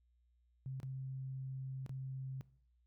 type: tone with dropouts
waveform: sine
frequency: 132.4 Hz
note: C3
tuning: 21 cents sharp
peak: -40 dBFS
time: 0.66-2.41 s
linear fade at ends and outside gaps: 0 ms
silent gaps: 0.801-0.831 / 1.863-1.894 s
effects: noise-tail reverb RT60 0.6 s tail -20 dB re dry + added 60 Hz sine -70 dBFS peak until 2.86 s